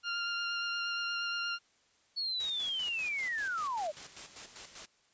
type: tone with vibrato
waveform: 20% pulse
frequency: 1396.9 Hz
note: F6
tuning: in tune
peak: -28 dBFS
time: 0.03-1.59 s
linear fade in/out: 50 ms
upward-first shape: sine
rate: 8.5 Hz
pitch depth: 11 cents each way
type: linear sweep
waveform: sine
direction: down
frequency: 4435 to 566 Hz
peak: -32 dBFS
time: 2.16-3.92 s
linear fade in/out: 20 ms
type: noise with tremolo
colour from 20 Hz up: white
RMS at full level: -45 dBFS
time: 2.4-4.86 s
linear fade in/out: 2 ms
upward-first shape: square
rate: 5.1 Hz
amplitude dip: 60%
effects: white hiss -69 dBFS RMS until 5.13 s + resampled to 16000 Hz